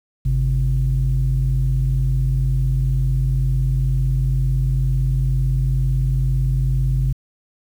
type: tone pair together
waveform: sine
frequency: 51.07 / 131.1 Hz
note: G#1 / C3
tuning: -28 / +4 cents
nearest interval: octave + major third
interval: 1632 cents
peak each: -17 dBFS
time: 0.25-7.13 s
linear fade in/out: 10 ms
effects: tanh soft clip ceiling -10 dBFS + 8-bit